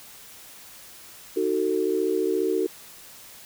sine chord, D# diminished, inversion none, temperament just, 311.1 / 373.4 / 448 Hz, D#4 / F#4 / A4, 0 / +16 / +31 cents, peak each -28 / -24 / -26 dBFS, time 1.36-2.67 s, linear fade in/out 10 ms, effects white hiss -46 dBFS RMS until 3.45 s

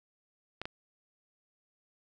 clicks, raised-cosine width 0.3 ms, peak -21 dBFS, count 2, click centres 0.616 / 0.655 s, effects none

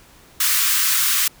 white high-pass noise, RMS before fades -18 dBFS, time 0.4-1.28 s, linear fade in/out 5 ms, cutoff 1100 Hz, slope 48 dB/octave, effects pink hiss -49 dBFS RMS until 1.4 s

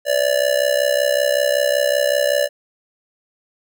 square tone with amplitude modulation, 580 Hz, D5, 22 cents flat, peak -12 dBFS, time 0.05-2.49 s, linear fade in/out 50 ms, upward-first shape sine, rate 65.3 Hz, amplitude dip 85%, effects none

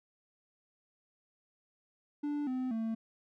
triangle tone with pitch steps, 292.6 / 256.2 / 224.3 Hz, D4 / C4 / A3, -6 / -36 / +34 cents, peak -30 dBFS, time 2.23-2.95 s, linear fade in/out 10 ms, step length 240 ms, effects none

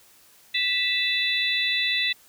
harmonic tone with a mistuned harmonic, 658 Hz, E5, 3 cents flat, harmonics 3 / 4 / 5 / 6, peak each -27 / -27 / -27 / -27 dBFS, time 0.54-2.13 s, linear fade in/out 10 ms, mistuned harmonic 5, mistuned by +110 cents, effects white hiss -55 dBFS RMS until 2.28 s

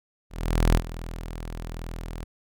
sawtooth tone with ADSR envelope, 41.2 Hz, E1, in tune, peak -12 dBFS, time 0.3-2.24 s, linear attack 450 ms, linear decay 62 ms, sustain -17 dB, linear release 5 ms, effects none

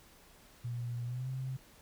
sine tone with pitch glide, 120.2 to 131.08 Hz, B2 to C3, -46 to +4 cents, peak -35 dBFS, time 0.64-1.57 s, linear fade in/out 10 ms, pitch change +150 cents, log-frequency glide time 1.05-1.29 s, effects pink hiss -60 dBFS RMS until 1.81 s

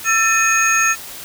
sine tone cluster, 1336 / 1790 / 2513 / 6560 Hz, E6 / A6 / D#7 / G#8, +23 / +29 / +17 / -22 cents, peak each -18 dBFS, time 0.04-0.96 s, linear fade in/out 50 ms, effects white hiss -33 dBFS RMS until 1.24 s

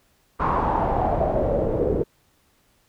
pink noise with low-pass filter sweep, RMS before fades -22 dBFS, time 0.39-2.04 s, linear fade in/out 20 ms, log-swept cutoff 1100 to 420 Hz, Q 4.5, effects pink hiss -63 dBFS RMS until 2.88 s

